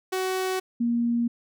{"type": "tone pair in turn", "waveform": ["sawtooth", "sine"], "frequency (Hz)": [374.7, 236], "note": ["F#4", "A#3"], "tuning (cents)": [22, 22], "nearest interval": "minor sixth", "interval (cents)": 800, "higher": "first", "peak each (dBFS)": -21, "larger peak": "neither", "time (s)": [[0.12, 0.6], [0.8, 1.28]], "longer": "neither", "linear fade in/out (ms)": 10, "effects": []}